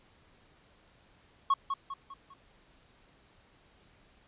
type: tone with echo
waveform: triangle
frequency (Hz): 1100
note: C#6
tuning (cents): -14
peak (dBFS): -20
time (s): 1.5-1.54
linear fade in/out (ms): 5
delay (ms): 200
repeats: 4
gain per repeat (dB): -7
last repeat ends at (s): 2.34
effects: pink hiss -63 dBFS RMS until 4.27 s + resampled to 8000 Hz